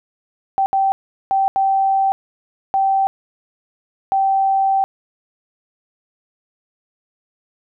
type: tone bursts at uneven times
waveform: sine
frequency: 777 Hz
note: G5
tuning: 16 cents flat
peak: -13 dBFS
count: 6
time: 0.58-0.66 / 0.73-0.92 / 1.31-1.48 / 1.56-2.12 / 2.74-3.07 / 4.12-4.84 s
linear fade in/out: 0 ms
effects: none